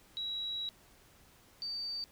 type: tone pair in turn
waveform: sine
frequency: 3881 / 4615 Hz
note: B7 / D8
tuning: -31 / -31 cents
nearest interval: minor third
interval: 300 cents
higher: second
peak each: -35 / -36 dBFS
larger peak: first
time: 0.17-0.69 / 1.62-2.04 s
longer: first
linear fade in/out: 0 ms
effects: pink hiss -62 dBFS RMS until 2.11 s